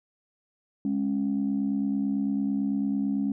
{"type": "tone pair together", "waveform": "sine", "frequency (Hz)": [206.1, 275.1], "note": ["G#3", "C#4"], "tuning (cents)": [-13, -13], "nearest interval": "perfect fourth", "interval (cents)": 500, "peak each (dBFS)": -26, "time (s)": [0.85, 3.32], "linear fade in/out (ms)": 2, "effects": ["tanh soft clip ceiling -18 dBFS"]}